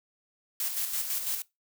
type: noise with tremolo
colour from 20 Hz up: blue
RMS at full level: -30 dBFS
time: 0.6-1.42 s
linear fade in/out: 2 ms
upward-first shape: square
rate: 6 Hz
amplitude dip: 45%
effects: noise-tail reverb RT60 0.2 s tail -21 dB re dry